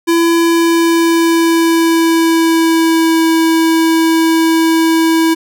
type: tone with pitch glide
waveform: square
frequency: 335.7 to 326 Hz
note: E4 to E4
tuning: +32 to -19 cents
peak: -9 dBFS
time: 0.07-5.35 s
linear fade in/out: 20 ms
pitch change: -51 cents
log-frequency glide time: 0.34-3.26 s
effects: none